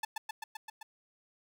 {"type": "tone with echo", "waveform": "sawtooth", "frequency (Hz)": 873, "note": "A5", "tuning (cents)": -14, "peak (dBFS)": -28, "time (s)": [0.03, 0.05], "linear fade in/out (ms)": 5, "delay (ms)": 130, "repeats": 6, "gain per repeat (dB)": -2, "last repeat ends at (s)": 0.83, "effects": []}